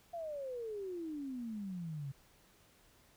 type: exponential sweep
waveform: sine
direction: down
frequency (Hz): 698.5 to 133.6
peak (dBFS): -39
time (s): 0.13-2.12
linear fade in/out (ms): 10
effects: pink hiss -66 dBFS RMS until 3.16 s